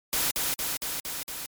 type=noise with echo; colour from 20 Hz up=white; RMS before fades=-26 dBFS; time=0.13-0.31 s; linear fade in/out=0 ms; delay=230 ms; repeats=5; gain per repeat=-2 dB; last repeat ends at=1.46 s; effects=MP3 96 kbps